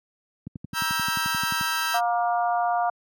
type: click train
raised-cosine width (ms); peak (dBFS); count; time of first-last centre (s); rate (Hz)
5; -18; 14; 0.47-1.61; 11.4
type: chord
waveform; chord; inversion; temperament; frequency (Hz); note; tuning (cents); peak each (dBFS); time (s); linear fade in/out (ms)
sawtooth; E diminished; second; just; 949.3 / 1318.5 / 1582.2; Bb5 / E6 / G6; +31 / 0 / +16; -27 / -24 / -24; 0.73-2.01; 50
type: harmonic tone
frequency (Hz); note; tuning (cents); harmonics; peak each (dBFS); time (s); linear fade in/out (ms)
236.1; A#3; +22; 3 / 4 / 5 / 6; -22 / -29 / -31 / -34; 1.94-2.9; 5
effects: high-pass 150 Hz 12 dB/octave